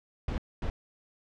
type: noise bursts at uneven times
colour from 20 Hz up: brown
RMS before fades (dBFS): -31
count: 2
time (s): 0.28-0.38 / 0.62-0.7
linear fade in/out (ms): 2
effects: low-pass 4000 Hz 12 dB/octave